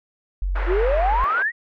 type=tone; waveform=sine; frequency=46.25 Hz; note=F#1; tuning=in tune; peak=-20 dBFS; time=0.42-1.24 s; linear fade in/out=0 ms
type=band-pass noise; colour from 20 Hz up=white; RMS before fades=-31 dBFS; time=0.55-1.43 s; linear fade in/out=10 ms; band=410 to 1900 Hz; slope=24 dB/octave
type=exponential sweep; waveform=sine; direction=up; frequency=329.6 to 1957 Hz; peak=-18 dBFS; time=0.66-1.52 s; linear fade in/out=50 ms
effects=none